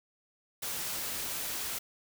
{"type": "noise", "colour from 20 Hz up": "white", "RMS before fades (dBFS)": -36, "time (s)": [0.62, 1.79], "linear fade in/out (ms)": 10, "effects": []}